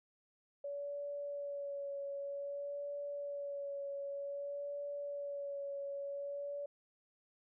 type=tone with vibrato; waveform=sine; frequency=567 Hz; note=C#5; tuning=39 cents sharp; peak=-39 dBFS; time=0.64-6.66 s; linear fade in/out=5 ms; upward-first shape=sine; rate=0.53 Hz; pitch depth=20 cents each way; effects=none